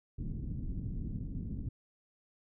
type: low-pass noise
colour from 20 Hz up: pink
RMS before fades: -38 dBFS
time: 0.18-1.69 s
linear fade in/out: 5 ms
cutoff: 250 Hz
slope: 24 dB/octave
effects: none